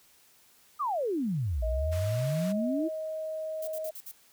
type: exponential two-way sweep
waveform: sine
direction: down then up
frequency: 1276 to 55 to 339.2 Hz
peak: -27 dBFS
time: 0.79-2.89 s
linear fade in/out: 20 ms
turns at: 1.64 s
type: tone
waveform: sine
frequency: 630 Hz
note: D#5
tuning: 21 cents sharp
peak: -32 dBFS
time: 1.62-3.91 s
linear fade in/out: 10 ms
type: band-pass noise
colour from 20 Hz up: pink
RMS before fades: -46 dBFS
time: 1.91-2.53 s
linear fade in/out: 20 ms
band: 990 to 16000 Hz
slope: 24 dB/octave
type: noise bursts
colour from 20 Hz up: violet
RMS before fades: -42 dBFS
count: 5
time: 3.62-4.115 s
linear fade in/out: 5 ms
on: 55 ms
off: 55 ms
effects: white hiss -61 dBFS RMS until 4.32 s

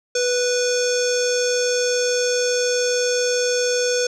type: tone with low-pass filter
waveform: square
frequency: 492.4 Hz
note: B4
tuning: 5 cents flat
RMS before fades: -20 dBFS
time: 0.15-4.07 s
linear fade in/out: 5 ms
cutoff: 6100 Hz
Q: 8.9
effects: none

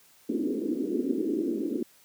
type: band-pass noise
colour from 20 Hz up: pink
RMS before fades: -29 dBFS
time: 0.29-1.83 s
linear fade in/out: 5 ms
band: 240 to 400 Hz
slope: 48 dB/octave
effects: white hiss -59 dBFS RMS until 2.04 s + high-pass 80 Hz 12 dB/octave

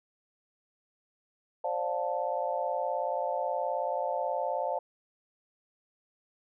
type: chord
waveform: sine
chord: D minor seventh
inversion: third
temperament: just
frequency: 528.6 / 587.3 / 704.8 / 881 Hz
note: C5 / D5 / F5 / A5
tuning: +18 / 0 / +16 / +2 cents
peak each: -34 dBFS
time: 1.64-4.79 s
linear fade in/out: 5 ms
effects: none

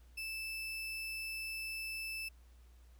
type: tone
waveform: 35% pulse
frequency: 2636 Hz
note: E7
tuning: 1 cent flat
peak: -38 dBFS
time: 0.17-2.29 s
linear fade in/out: 10 ms
effects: added 60 Hz sine -57 dBFS peak until 2.99 s + pink hiss -71 dBFS RMS until 2.99 s

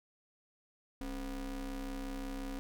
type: ring-modulated tone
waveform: square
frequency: 120.2 Hz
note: B2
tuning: 46 cents flat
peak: -36 dBFS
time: 1.01-2.59 s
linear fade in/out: 0 ms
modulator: 153 Hz
effects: none

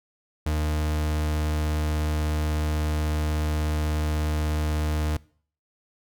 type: tone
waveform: 40% pulse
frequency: 76.4 Hz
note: D#2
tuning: 31 cents flat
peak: -22 dBFS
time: 0.46-5.17 s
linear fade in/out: 5 ms
effects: noise-tail reverb RT60 0.5 s tail -22 dB re dry

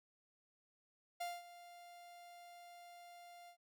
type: tone with ADSR envelope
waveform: 45% pulse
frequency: 698.5 Hz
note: F5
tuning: in tune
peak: -39 dBFS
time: 1.2-3.57 s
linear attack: 11 ms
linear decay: 210 ms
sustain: -16 dB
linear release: 84 ms
effects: none

